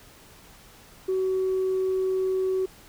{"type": "tone", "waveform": "sine", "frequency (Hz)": 376.6, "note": "F#4", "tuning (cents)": 31, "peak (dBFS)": -21, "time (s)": [1.08, 2.66], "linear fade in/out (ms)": 10, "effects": ["tanh soft clip ceiling -19 dBFS", "pink hiss -51 dBFS RMS until 2.88 s"]}